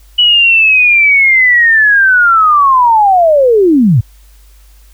sine linear sweep, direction down, 2960 to 97.4 Hz, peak -4 dBFS, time 0.18-4.01 s, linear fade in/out 10 ms, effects added 50 Hz sine -38 dBFS peak until 4.93 s + white hiss -49 dBFS RMS until 4.93 s

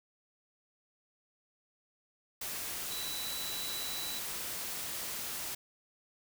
sine tone in noise, 3951 Hz, B7, in tune, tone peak -40 dBFS, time 2.91-4.19 s, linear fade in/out 5 ms, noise white, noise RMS -39 dBFS, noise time 2.41-5.55 s, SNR -4 dB, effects none

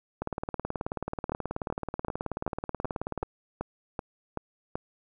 two click trains, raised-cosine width 1 ms, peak -17 / -17 dBFS, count 10 / 57, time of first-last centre 1.32-4.755 / 0.22-3.231 s, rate 2.62 / 18.6 Hz, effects none

